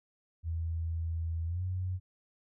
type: tone with pitch glide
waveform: sine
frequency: 82.41 to 91.97 Hz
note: E2 to F#2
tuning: 0 to -10 cents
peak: -31 dBFS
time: 0.43-2 s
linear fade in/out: 50 ms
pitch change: +190 cents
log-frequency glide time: 1.46-1.63 s
effects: none